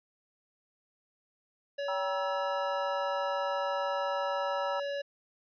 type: tone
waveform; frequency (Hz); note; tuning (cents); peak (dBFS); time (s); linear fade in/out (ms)
square; 566; C#5; +36; -33; 1.78-5.02; 10
type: chord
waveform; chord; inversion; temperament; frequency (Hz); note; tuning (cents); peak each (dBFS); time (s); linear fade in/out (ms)
sine; E diminished; first; equal with one note detuned; 784 / 955.8 / 1318.5; G5 / Bb5 / E6; 0 / +43 / 0; -38 / -35 / -37; 1.88-4.8; 5
effects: resampled to 11025 Hz